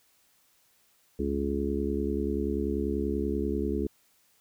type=harmonic tone; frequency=70.3 Hz; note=C#2; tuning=25 cents sharp; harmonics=1 / 3 / 4 / 5 / 6; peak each=-33 / -33 / -33 / -33 / -33 dBFS; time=1.19-3.87 s; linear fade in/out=5 ms; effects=white hiss -66 dBFS RMS until 4.4 s